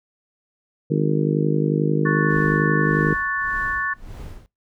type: harmonic tone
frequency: 51.2 Hz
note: G#1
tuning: 24 cents flat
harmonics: 3 / 4 / 5 / 6 / 7 / 8 / 9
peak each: -20 / -26 / -28 / -25 / -27 / -29 / -26 dBFS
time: 0.9-3.14 s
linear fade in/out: 10 ms
type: chord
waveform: sine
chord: F# minor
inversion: second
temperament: equal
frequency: 1108.7 / 1480 / 1760 Hz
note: C#6 / F#6 / A6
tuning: 0 / 0 / 0 cents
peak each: -26 / -29 / -23 dBFS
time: 2.05-3.94 s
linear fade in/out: 10 ms
type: noise with tremolo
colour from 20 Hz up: brown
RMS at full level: -34 dBFS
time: 2.3-4.46 s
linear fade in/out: 0 ms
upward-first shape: sine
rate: 1.7 Hz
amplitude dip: 90%
effects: noise-tail reverb RT60 0.2 s tail -22 dB re dry